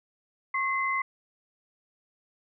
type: tone pair together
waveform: sine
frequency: 1088 / 2054 Hz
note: C#6 / C7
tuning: -33 / -33 cents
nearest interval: major seventh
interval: 1100 cents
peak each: -28 dBFS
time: 0.54-1.02 s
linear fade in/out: 5 ms
effects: none